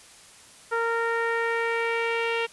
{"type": "tone with low-pass filter sweep", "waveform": "sawtooth", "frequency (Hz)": 461.6, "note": "A#4", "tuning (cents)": -17, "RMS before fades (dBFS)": -26, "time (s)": [0.71, 2.47], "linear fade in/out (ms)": 20, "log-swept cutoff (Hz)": [1500, 2800], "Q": 3.3, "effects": ["white hiss -50 dBFS RMS until 2.52 s", "resampled to 24000 Hz"]}